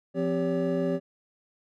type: tone cluster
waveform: triangle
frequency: 173.2 / 260.2 / 394.5 / 566 Hz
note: F3 / C4 / G4 / C#5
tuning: -14 / -9 / +11 / +36 cents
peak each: -28 dBFS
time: 0.14-1 s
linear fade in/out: 50 ms
effects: none